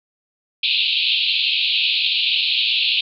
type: band-pass noise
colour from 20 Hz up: pink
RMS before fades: -19 dBFS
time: 0.63-3.01 s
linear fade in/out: 5 ms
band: 2500 to 4300 Hz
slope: 96 dB/octave
effects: none